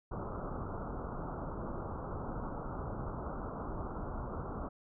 pink low-pass noise, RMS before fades -40 dBFS, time 0.11-4.69 s, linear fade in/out 10 ms, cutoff 1400 Hz, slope 96 dB/octave, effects none

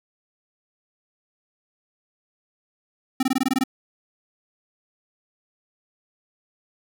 square tone bursts, 261.7 Hz, C4, in tune, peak -18 dBFS, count 9, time 3.2-3.638 s, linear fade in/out 5 ms, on 30 ms, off 21 ms, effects none

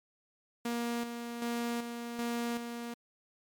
sawtooth tone with tremolo, 236.3 Hz, A#3, 24 cents sharp, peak -28 dBFS, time 0.65-2.94 s, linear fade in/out 5 ms, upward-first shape square, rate 1.3 Hz, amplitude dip 50%, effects MP3 96 kbps

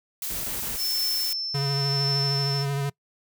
blue noise, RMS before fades -31 dBFS, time 0.22-1.33 s, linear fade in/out 2 ms
pink noise bursts, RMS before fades -38 dBFS, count 3, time 0.3-0.762 s, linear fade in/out 2 ms, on 140 ms, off 21 ms
sine tone with tremolo, 5320 Hz, E8, 15 cents sharp, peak -23 dBFS, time 0.77-2.66 s, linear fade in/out 50 ms, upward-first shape triangle, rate 0.92 Hz, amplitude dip 50%
square tone with vibrato, 140 Hz, C#3, 18 cents sharp, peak -25 dBFS, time 1.54-2.9 s, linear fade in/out 10 ms, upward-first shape sine, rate 13 Hz, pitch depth 26 cents each way
effects noise-tail reverb RT60 0.1 s tail -23 dB re dry

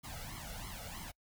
pink noise with flanger, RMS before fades -45 dBFS, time 0.03-1.12 s, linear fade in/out 20 ms, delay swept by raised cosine 0.95 to 1.46 ms, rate 3.1 Hz, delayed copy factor +0.9, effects noise-tail reverb RT60 0.1 s tail -26 dB re dry

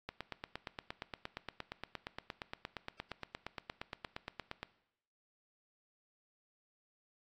click train, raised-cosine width 0.3 ms, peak -24 dBFS, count 40, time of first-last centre 0.09-4.63 s, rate 8.59 Hz, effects noise-tail reverb RT60 0.8 s tail -18 dB re dry + AAC 48 kbps

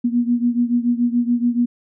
sine beating tone pair, 238.2 / 245.2 Hz, A#3 / B3, +38 / -12 cents, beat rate 7 Hz, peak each -17 / -20 dBFS, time 0.04-1.66 s, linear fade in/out 10 ms, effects none

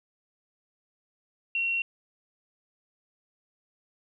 sine tone, 2734 Hz, F7, 37 cents flat, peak -25 dBFS, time 1.55-1.82 s, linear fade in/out 2 ms, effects 11-bit

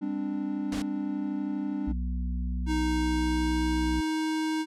triangle chord, G suspended fourth, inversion none, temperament equal with one note detuned, 200.6 / 261.6 / 293.7 Hz, G3 / C4 / D4, +40 / 0 / 0 cents, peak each -32 / -33 / -29 dBFS, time 0.01-1.93 s, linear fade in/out 20 ms
pink noise, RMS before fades -37 dBFS, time 0.72-0.82 s, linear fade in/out 2 ms
harmonic tone, 61.3 Hz, B1, 12 cents flat, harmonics 1 / 3 / 4, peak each -28 / -37 / -40 dBFS, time 1.87-4.01 s, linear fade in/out 10 ms
square tone with pitch glide, 311.1 to 314.4 Hz, D#4 to D#4, 0 to +18 cents, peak -27 dBFS, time 2.66-4.66 s, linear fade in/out 50 ms, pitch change +18 cents, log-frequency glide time 2.82-3.66 s
effects low-pass 8000 Hz 12 dB/octave

